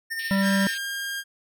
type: tone with tremolo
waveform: square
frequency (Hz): 1816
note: A#6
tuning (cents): -46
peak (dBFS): -27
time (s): 0.1-0.75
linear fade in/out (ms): 20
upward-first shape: sine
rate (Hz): 14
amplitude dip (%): 45
type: band-pass noise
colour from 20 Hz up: white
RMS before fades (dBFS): -40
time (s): 0.19-0.78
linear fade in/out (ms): 5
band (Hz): 2200 to 4700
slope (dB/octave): 96
type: harmonic tone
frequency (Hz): 195.3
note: G3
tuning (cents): -6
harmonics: 1 / 3 / 5 / 7 / 9 / 10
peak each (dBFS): -20 / -30 / -34 / -37 / -39 / -40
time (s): 0.31-0.67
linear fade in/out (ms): 0
type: tone with pitch glide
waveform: sawtooth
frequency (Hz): 1600 to 1611.1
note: G6 to G6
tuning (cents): +35 to +47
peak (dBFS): -25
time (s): 0.41-1.24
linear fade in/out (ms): 50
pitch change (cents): +12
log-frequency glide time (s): 0.7-0.88
effects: none